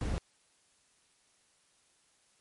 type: noise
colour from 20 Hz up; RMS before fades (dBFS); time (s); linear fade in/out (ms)
brown; -33; 0.01-0.18; 0
effects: white hiss -69 dBFS RMS until 2.4 s + MP3 48 kbps